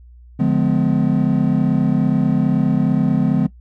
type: chord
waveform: triangle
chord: D diminished seventh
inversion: none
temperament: just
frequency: 146.83 / 176.2 / 211.4 / 253.7 Hz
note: D3 / F3 / Ab3 / Cb4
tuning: 0 / +16 / +31 / +47 cents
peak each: -17 dBFS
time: 0.39-3.47 s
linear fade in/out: 10 ms
effects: noise-tail reverb RT60 0.1 s tail -18 dB re dry + added 60 Hz sine -40 dBFS peak until 3.6 s